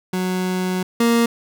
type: tone pair in turn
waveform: 30% pulse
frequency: 184.1 / 233.4 Hz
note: F#3 / A#3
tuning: -8 / +2 cents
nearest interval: major third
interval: 410 cents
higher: second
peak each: -17 / -11 dBFS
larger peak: second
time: 0.13-0.83 / 1-1.26 s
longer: first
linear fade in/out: 5 ms
effects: none